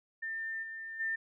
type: tone with level steps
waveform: sine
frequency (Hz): 1798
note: A6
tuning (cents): +37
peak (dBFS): -35 / -40 / -31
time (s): 0.22-1.16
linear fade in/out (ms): 10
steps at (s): 0.62 / 0.99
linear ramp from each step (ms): 20
effects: none